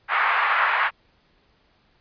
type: band-pass noise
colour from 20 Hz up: pink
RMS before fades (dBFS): -21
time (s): 0.08-0.91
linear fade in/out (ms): 50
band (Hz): 960 to 2100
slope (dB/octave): 24
effects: pink hiss -62 dBFS RMS until 2 s + resampled to 11025 Hz